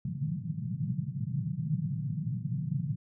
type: band-pass noise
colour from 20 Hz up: white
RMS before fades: -33 dBFS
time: 0.05-2.96 s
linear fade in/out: 5 ms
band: 120 to 170 Hz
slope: 48 dB/octave
effects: none